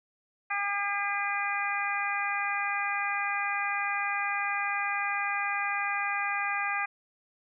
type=harmonic tone; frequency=403.5 Hz; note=G#4; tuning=50 cents flat; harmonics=2 / 3 / 4 / 5 / 6; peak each=-34 / -34 / -34 / -34 / -34 dBFS; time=0.5-6.86 s; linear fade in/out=10 ms; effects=none